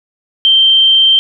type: tone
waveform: sine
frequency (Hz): 3136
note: G7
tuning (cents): 0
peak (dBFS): -5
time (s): 0.45-1.19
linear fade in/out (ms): 0
effects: none